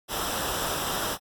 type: noise with comb filter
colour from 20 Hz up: pink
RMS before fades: -30 dBFS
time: 0.08-1.18 s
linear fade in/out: 50 ms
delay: 0.45 ms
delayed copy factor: -0.65
effects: AAC 64 kbps